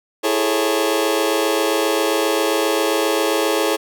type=chord; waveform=sawtooth; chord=A major seventh; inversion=second; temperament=just; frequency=330 / 412.5 / 440 / 550 Hz; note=E4 / G#4 / A4 / C#5; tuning=+2 / -12 / 0 / -14 cents; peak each=-18 dBFS; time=0.23-3.77 s; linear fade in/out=20 ms; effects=none